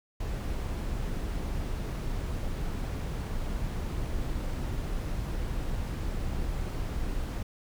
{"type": "noise", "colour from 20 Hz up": "brown", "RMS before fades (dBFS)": -32, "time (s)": [0.2, 7.43], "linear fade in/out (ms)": 5, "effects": []}